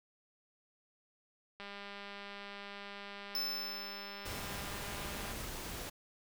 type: click train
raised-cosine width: 0.3 ms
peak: -31 dBFS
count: 748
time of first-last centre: 1.6-5.316 s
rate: 201 Hz
type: tone with exponential decay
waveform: square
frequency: 5274 Hz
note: E8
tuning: in tune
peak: -33 dBFS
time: 3.35-5.19 s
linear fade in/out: 1 ms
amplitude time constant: 400 ms
type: noise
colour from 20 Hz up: pink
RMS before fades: -43 dBFS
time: 4.25-5.9 s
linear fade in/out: 10 ms
effects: none